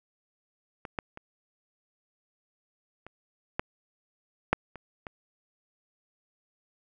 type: clicks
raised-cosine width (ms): 0.5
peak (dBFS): -23 / -15 / -27 / -29 / -12 / -6 / -27 / -23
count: 8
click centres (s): 0.852 / 0.988 / 1.174 / 3.066 / 3.595 / 4.53 / 4.757 / 5.068
effects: none